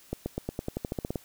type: accelerating click train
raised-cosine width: 2 ms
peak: -17 dBFS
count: 13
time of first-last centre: 0.13-1.158 s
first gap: 130 ms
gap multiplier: 0.92
effects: white hiss -56 dBFS RMS until 1.24 s